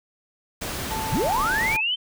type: noise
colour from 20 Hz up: pink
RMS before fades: -30 dBFS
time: 0.61-1.77 s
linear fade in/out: 10 ms
type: tone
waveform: sine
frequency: 880 Hz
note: A5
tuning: in tune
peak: -28 dBFS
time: 0.9-1.81 s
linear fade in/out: 20 ms
type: linear sweep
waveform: sine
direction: up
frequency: 51.91 to 3136 Hz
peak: -21 dBFS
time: 1.11-1.96 s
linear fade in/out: 20 ms
effects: none